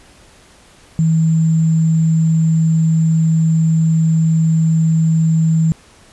sine tone with sample-and-hold, 161.2 Hz, E3, 38 cents flat, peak -10 dBFS, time 0.99-5.72 s, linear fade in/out 0 ms, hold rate 7350 Hz, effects pink hiss -46 dBFS RMS until 6.12 s + resampled to 24000 Hz

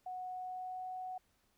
sine tone with pitch glide, 736 to 741.1 Hz, F#5 to F#5, -9 to +3 cents, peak -40 dBFS, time 0.06-1.18 s, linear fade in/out 5 ms, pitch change +12 cents, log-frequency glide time 0.31-0.86 s, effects pink hiss -75 dBFS RMS until 1.57 s

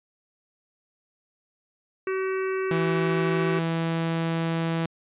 harmonic tone, 380 Hz, F#4, 46 cents sharp, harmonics 1 / 3 / 4 / 5 / 6 / 7, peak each -25 / -35 / -37 / -39 / -41 / -42 dBFS, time 2.07-3.59 s, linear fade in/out 2 ms
sawtooth tone, 164.81 Hz, E3, in tune, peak -20 dBFS, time 2.71-4.86 s, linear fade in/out 2 ms
effects resampled to 8000 Hz

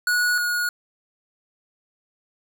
square tone pair in turn, 1461 / 1445.9 Hz, F#6 / F#6, -22 / -40 cents, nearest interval unison, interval 18 cents, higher first, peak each -19 / -22 dBFS, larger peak first, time 0.07-0.38 / 0.38-0.69 s, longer neither, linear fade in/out 2 ms, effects none

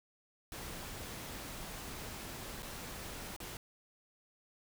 pink noise with dropouts, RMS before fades -45 dBFS, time 0.52-3.57 s, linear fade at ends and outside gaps 1 ms, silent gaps 2.624-2.629 / 3.364-3.402 s, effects none

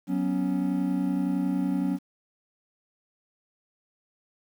triangle chord, F# suspended fourth, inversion none, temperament just, 185 / 246.7 / 277.5 Hz, F#3 / B3 / C#4, 0 / -2 / +2 cents, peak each -26 / -29 / -25 dBFS, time 0.07-1.99 s, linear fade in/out 50 ms, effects 9-bit

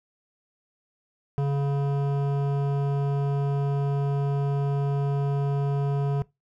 triangle tone with hard clipping, 140.6 Hz, C#3, 25 cents sharp, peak -24 dBFS, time 1.38-6.22 s, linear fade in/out 0 ms, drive 17 dB, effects noise-tail reverb RT60 0.2 s tail -21 dB re dry

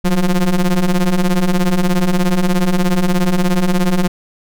square ring-modulated tone, 88.4 Hz, F2, 22 cents sharp, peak -9 dBFS, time 0.04-4.08 s, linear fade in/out 10 ms, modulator 96.8 Hz, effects none

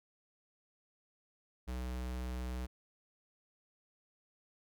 square tone, 62.4 Hz, B1, 19 cents sharp, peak -38 dBFS, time 1.67-2.67 s, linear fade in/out 20 ms, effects none

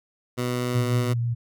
15% pulse tone, 123.47 Hz, B2, in tune, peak -18 dBFS, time 0.37-1.14 s, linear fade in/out 20 ms
sine tone with vibrato, 118.2 Hz, A#2, 24 cents sharp, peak -22 dBFS, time 0.74-1.35 s, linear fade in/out 20 ms, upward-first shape triangle, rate 8.1 Hz, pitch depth 14 cents each way
effects none

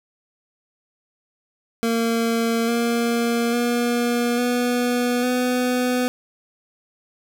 25% pulse tone with pitch steps, 229.7 / 234.5 / 239.5 / 244.5 / 249.6 Hz, A#3 / A#3 / A#3 / B3 / B3, -25 / +11 / +47 / -17 / +19 cents, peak -15 dBFS, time 1.83-6.08 s, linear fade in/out 0 ms, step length 850 ms, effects none

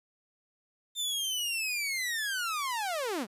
sawtooth linear sweep, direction down, 3600 to 179.5 Hz, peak -27 dBFS, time 0.95-3.27 s, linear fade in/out 50 ms, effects resampled to 32000 Hz + 11-bit

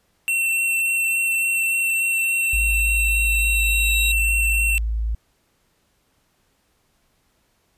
square tone with vibrato, 2705 Hz, E7, 44 cents sharp, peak -19 dBFS, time 0.28-4.78 s, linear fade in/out 0 ms, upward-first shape sine, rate 3.5 Hz, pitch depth 9 cents each way
sawtooth tone with exponential growth, 3835 Hz, A#7, 48 cents sharp, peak -20 dBFS, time 1.49-4.12 s, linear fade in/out 5 ms, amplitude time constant 570 ms
sine tone, 55 Hz, A1, in tune, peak -20 dBFS, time 2.53-5.15 s, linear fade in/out 5 ms
effects pink hiss -65 dBFS RMS until 7.77 s + resampled to 32000 Hz

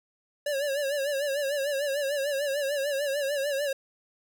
square tone with vibrato, 564 Hz, C#5, 30 cents sharp, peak -27 dBFS, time 0.46-3.73 s, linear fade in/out 5 ms, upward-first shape sine, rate 6.7 Hz, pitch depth 85 cents each way, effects none

